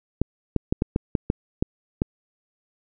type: clicks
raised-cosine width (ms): 3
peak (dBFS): -7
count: 9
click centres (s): 0.216 / 0.563 / 0.725 / 0.821 / 0.961 / 1.152 / 1.301 / 1.625 / 2.019
effects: none